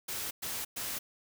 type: noise bursts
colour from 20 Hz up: white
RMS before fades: -37 dBFS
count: 3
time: 0.08-0.99 s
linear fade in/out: 10 ms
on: 230 ms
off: 110 ms
effects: none